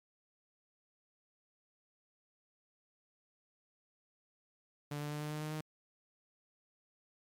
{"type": "tone with pitch steps", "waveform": "sawtooth", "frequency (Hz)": [146.4, 147.76, 149.13, 150.52, 151.91, 153.32, 154.75], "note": ["D3", "D3", "D3", "D3", "D#3", "D#3", "D#3"], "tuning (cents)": [-5, 11, 27, 43, -41, -25, -9], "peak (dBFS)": -34, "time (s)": [4.91, 5.61], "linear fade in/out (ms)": 5, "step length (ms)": 100, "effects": ["MP3 96 kbps"]}